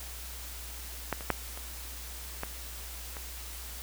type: clicks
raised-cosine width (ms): 0.5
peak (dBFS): -14 / -26 / -10 / -28 / -18 / -25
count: 6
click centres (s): 1.127 / 1.208 / 1.303 / 1.575 / 2.434 / 3.168
effects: added 60 Hz sine -43 dBFS peak until 3.82 s + white hiss -44 dBFS RMS until 3.82 s